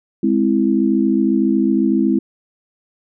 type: chord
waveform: sine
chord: Ab augmented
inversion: none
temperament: equal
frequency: 207.7 / 261.6 / 329.6 Hz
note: Ab3 / C4 / E4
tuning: 0 / 0 / 0 cents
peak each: -17 dBFS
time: 0.23-2.19 s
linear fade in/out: 5 ms
effects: none